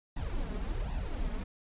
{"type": "noise with flanger", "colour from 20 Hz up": "brown", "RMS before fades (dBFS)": -34, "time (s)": [0.16, 1.44], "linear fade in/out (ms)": 10, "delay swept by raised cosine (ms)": [1.1, 4.8], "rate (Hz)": 1.3, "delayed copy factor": 0.75, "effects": ["resampled to 8000 Hz"]}